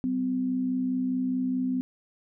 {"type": "tone pair together", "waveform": "sine", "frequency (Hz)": [191, 255.8], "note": ["G3", "C4"], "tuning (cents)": [-45, -39], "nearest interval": "perfect fourth", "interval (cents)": 506, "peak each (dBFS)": [-34, -25], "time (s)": [0.04, 1.81], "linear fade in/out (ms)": 0, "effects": []}